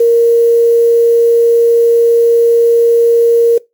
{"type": "tone with quantisation", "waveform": "sine", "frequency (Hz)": 466.2, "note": "A#4", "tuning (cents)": 0, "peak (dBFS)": -4, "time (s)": [0, 3.58], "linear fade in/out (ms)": 5, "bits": 5, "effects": ["noise-tail reverb RT60 0.2 s tail -21 dB re dry", "MP3 96 kbps"]}